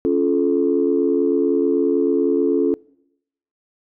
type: chord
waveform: sine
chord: Db augmented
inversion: none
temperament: just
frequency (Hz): 277.2 / 346.5 / 433.1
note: Db4 / F4 / A4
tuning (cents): 0 / -14 / -27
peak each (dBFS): -19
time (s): 0.05-2.74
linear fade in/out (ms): 0
effects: noise-tail reverb RT60 0.8 s tail -24 dB re dry + tanh soft clip ceiling -6 dBFS